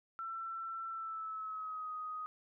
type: tone with pitch glide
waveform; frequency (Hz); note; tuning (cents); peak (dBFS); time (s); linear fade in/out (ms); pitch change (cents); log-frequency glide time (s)
sine; 1341 to 1251.2; E6 to D#6; +29 to +9; -39; 0.19-2.26; 0; -120; 0.89-1.92
effects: none